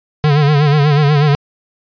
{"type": "tone with vibrato", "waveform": "square", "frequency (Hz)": 146.83, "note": "D3", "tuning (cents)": 0, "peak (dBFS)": -9, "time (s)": [0.24, 1.35], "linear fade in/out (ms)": 0, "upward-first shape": "sine", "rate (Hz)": 8.2, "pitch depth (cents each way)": 76, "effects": ["resampled to 11025 Hz"]}